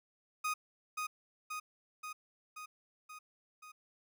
30% pulse tone with echo, 1244.5 Hz, D#6, in tune, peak -30 dBFS, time 0.44-0.54 s, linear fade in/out 10 ms, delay 530 ms, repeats 6, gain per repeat -3 dB, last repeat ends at 3.72 s, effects none

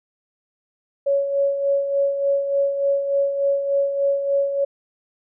sine tone with tremolo, 558 Hz, C#5, 11 cents sharp, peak -15 dBFS, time 1.06-4.65 s, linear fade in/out 10 ms, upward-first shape sine, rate 3.4 Hz, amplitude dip 55%, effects none

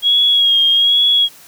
sine tone with vibrato, 3296 Hz, G#7, 14 cents flat, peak -9 dBFS, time 0.02-1.29 s, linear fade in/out 50 ms, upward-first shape sine, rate 1.2 Hz, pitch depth 36 cents each way, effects white hiss -42 dBFS RMS until 1.47 s + high-pass 60 Hz 12 dB/octave

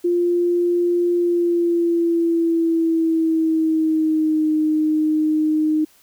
sine tone with pitch glide, 349.2 to 309.3 Hz, F4 to D#4, 0 to -10 cents, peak -15 dBFS, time 0.04-5.85 s, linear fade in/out 10 ms, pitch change -210 cents, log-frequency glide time 1.14-4.51 s, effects white hiss -54 dBFS RMS until 6.02 s

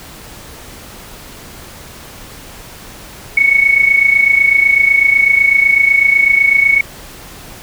sine tone with amplitude modulation, 2217 Hz, C#7, in tune, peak -4 dBFS, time 3.37-6.81 s, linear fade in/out 5 ms, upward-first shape sine, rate 28 Hz, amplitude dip 70%, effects pink hiss -34 dBFS RMS until 7.62 s

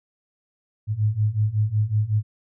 sine beating tone pair, 103.83 / 109.23 Hz, G#2 / A2, 0 / -12 cents, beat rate 5.4 Hz, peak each -23 / -21 dBFS, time 0.87-2.23 s, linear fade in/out 50 ms, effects none

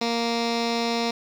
15% pulse tone with low-pass filter, 233.1 Hz, A#3, in tune, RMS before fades -25 dBFS, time 0.01-1.11 s, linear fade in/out 5 ms, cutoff 4800 Hz, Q 3.6, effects 8-bit

